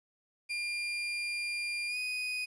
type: tone with pitch glide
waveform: 35% pulse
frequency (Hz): 2400 to 2490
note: D7 to D#7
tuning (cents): +37 to +1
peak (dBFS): -31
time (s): 0.49-2.46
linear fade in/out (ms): 20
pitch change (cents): +64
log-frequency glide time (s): 1.88-1.97
effects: resampled to 22050 Hz + 11-bit